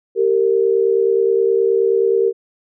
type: tone pair together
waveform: sine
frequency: 390.5 / 460 Hz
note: G4 / A#4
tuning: -7 / -23 cents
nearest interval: minor third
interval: 284 cents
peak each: -15 dBFS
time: 0.15-2.33 s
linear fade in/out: 50 ms
effects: none